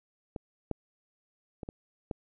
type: clicks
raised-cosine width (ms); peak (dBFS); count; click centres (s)
2; -23 / -18 / -25 / -25 / -20; 5; 0.362 / 0.713 / 1.632 / 1.689 / 2.112
effects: none